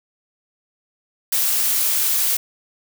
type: noise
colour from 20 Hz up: blue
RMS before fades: -19 dBFS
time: 1.32-2.37 s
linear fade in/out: 5 ms
effects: none